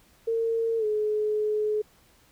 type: tone with pitch glide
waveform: sine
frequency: 455.7 to 425.2 Hz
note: A#4 to G#4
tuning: -39 to +41 cents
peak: -23 dBFS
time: 0.27-1.82 s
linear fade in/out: 10 ms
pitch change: -120 cents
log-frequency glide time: 0.78-0.85 s
effects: pink hiss -60 dBFS RMS until 2.31 s